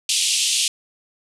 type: band-pass noise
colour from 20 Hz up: pink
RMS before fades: -20 dBFS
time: 0.09-0.68 s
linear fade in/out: 2 ms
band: 2700 to 10000 Hz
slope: 48 dB/octave
effects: none